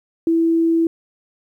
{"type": "tone", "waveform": "sine", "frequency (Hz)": 330, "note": "E4", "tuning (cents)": 2, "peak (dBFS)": -13, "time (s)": [0.27, 0.87], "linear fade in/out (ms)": 2, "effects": ["9-bit"]}